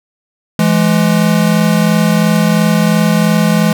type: tone pair together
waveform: square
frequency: 167.69 / 210.6 Hz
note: E3 / G#3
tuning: +30 / +24 cents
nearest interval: major third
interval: 394 cents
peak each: -12 dBFS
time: 0.59-3.73 s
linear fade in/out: 2 ms
effects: none